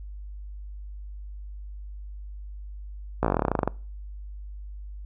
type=slowing click train; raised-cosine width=1 ms; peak=-8 dBFS; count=17; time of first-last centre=3.23-3.676 s; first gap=16 ms; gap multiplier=1.07; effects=noise-tail reverb RT60 0.4 s tail -24 dB re dry + added 50 Hz sine -36 dBFS peak until 5.05 s